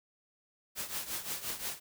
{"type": "noise with tremolo", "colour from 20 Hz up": "white", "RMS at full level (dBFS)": -35, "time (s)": [0.75, 1.8], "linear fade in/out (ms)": 50, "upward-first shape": "triangle", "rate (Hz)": 5.7, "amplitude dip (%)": 80, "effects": []}